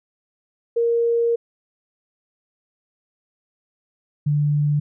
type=tone pair in turn; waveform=sine; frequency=467.2 / 147.16 Hz; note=A#4 / D3; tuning=+4 / +4 cents; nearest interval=octave + minor sixth; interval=2000 cents; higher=first; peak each=-16 dBFS; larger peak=neither; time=0.76-1.36 / 4.26-4.8 s; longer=first; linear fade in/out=10 ms; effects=none